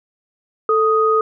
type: tone pair together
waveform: sine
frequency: 440.4 / 1247 Hz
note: A4 / D#6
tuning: +2 / +3 cents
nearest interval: octave + tritone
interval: 1801 cents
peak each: -15 / -15 dBFS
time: 0.69-1.21 s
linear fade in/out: 2 ms
effects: none